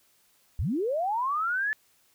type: linear sweep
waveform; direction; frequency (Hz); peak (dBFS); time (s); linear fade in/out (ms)
sine; up; 53 to 1760; -25; 0.59-1.73; 0
effects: white hiss -65 dBFS RMS until 2.14 s